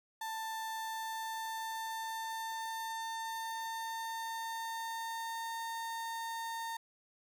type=tone with pitch glide; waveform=35% pulse; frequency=888 to 913 Hz; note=A5 to A#5; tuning=+16 to -36 cents; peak=-36 dBFS; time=0.21-6.77 s; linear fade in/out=5 ms; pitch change=+48 cents; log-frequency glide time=0.74-5.59 s; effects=none